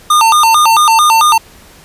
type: tone with vibrato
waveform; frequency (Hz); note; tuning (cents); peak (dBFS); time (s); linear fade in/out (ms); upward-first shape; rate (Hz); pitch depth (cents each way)
square; 1046.5; C6; 0; -6; 0.1-1.38; 5; square; 4.5; 260
effects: pink hiss -40 dBFS RMS until 1.84 s + resampled to 32000 Hz